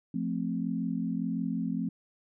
sine chord, F major, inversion none, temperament equal, 174.61 / 220 / 261.6 Hz, F3 / A3 / C4, 0 / 0 / 0 cents, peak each -33 dBFS, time 0.14-1.89 s, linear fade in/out 5 ms, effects none

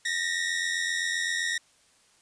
sawtooth tone pair together, 1826 / 1913.7 Hz, A#6 / A#6, -36 / +45 cents, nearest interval minor second, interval 81 cents, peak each -26 dBFS, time 0.05-1.58 s, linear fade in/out 5 ms, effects white hiss -62 dBFS RMS until 2.21 s + resampled to 22050 Hz

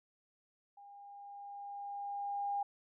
sine tone with level ramp, 807 Hz, G#5, 50 cents flat, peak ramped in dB -53 to -32 dBFS, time 0.77-2.63 s, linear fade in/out 5 ms, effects none

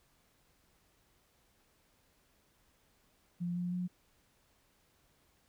sine tone with pitch steps, 174.61 / 177.05 / 179.52 Hz, F3 / F3 / F3, 0 / +24 / +48 cents, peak -33 dBFS, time 3.4-3.88 s, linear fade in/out 20 ms, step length 160 ms, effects pink hiss -71 dBFS RMS until 5.48 s

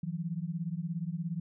sine beating tone pair, 161.3 / 178.3 Hz, E3 / F3, -37 / +36 cents, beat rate 17 Hz, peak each -35 / -36 dBFS, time 0.03-1.4 s, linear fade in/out 5 ms, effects none

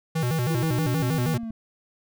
square tone with vibrato, 140.7 Hz, C#3, 26 cents sharp, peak -23 dBFS, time 0.15-1.38 s, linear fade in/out 10 ms, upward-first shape square, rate 6.3 Hz, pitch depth 240 cents each way
violet noise, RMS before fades -42 dBFS, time 0.21-1.36 s, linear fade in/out 10 ms
triangle exponential sweep, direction down, 344.9 to 221.3 Hz, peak -28 dBFS, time 0.5-1.51 s, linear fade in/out 5 ms
click train, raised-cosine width 5 ms, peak -33 dBFS, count 14, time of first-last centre 0.57-1.505 s, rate 13.9 Hz
effects none

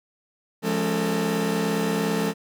40% pulse tone cluster, 171.8 / 209.2 / 274.7 / 447.8 Hz, F3 / G#3 / C#4 / A4, -28 / +13 / -16 / +30 cents, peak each -27 / -26 / -30 / -26 dBFS, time 0.62-2.34 s, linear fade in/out 50 ms, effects none

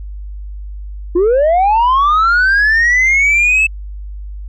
sine linear sweep, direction up, 332.5 to 2637 Hz, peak -6 dBFS, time 1.15-3.67 s, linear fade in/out 10 ms, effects tanh soft clip ceiling -7 dBFS + added 50 Hz sine -24 dBFS peak until 4.48 s

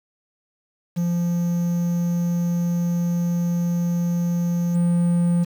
triangle tone with level steps, 173 Hz, F3, 16 cents flat, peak -17 / -14 dBFS, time 0.96-5.45 s, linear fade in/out 20 ms, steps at 4.74 s, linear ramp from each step 20 ms, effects 7-bit

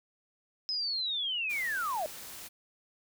sine linear sweep, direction down, 5140 to 584 Hz, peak -30 dBFS, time 0.69-2.06 s, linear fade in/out 0 ms
white noise, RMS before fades -45 dBFS, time 1.49-2.49 s, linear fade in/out 20 ms
effects none

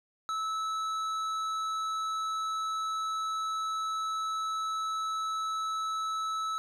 sine tone with tanh clipping, 1305 Hz, E6, 18 cents flat, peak -32 dBFS, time 0.29-6.58 s, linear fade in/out 0 ms, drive 11 dB, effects none

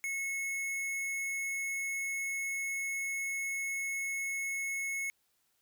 square tone, 2188 Hz, C#7, 23 cents flat, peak -34 dBFS, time 0.04-5.1 s, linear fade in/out 0 ms, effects white hiss -75 dBFS RMS until 5.61 s

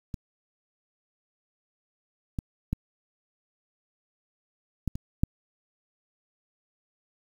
clicks, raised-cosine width 5 ms, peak -21 / -17 / -14 / -15 / -21 / -9 dBFS, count 6, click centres 0.142 / 2.388 / 2.73 / 4.877 / 4.955 / 5.235 s, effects 8-bit

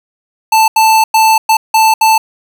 square tone bursts at uneven times, 882 Hz, A5, 4 cents sharp, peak -6 dBFS, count 6, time 0.52-0.68 / 0.76-1.04 / 1.14-1.38 / 1.49-1.57 / 1.74-1.94 / 2.01-2.18 s, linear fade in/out 5 ms, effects none

